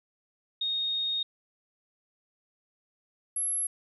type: tone pair in turn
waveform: sine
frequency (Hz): 3716 / 11135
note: A#7 / F9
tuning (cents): -6 / -6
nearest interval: octave + perfect fifth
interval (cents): 1900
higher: second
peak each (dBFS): -27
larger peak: neither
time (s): 0.61-1.23 / 3.36-3.67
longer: first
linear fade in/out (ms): 5
effects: none